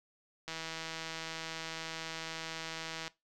click train, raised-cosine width 0.2 ms, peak -23 dBFS, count 422, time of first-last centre 0.48-3.079 s, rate 162 Hz, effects noise-tail reverb RT60 0.2 s tail -19 dB re dry

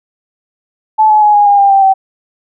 sine tone with pitch steps, 867 / 852.6 / 838.4 / 824.5 / 810.8 / 797.3 / 784.1 / 771.1 Hz, A5 / G#5 / G#5 / G#5 / G#5 / G5 / G5 / G5, -26 / +45 / +16 / -13 / -42 / +29 / 0 / -29 cents, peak -4 dBFS, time 0.98-1.94 s, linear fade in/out 20 ms, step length 120 ms, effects none

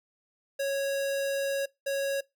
square tone pair in turn, 552 / 552 Hz, C#5 / C#5, -7 / -7 cents, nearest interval unison, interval 0 cents, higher neither, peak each -28 dBFS, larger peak neither, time 0.59-1.66 / 1.86-2.21 s, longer first, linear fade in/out 10 ms, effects noise-tail reverb RT60 0.2 s tail -22 dB re dry

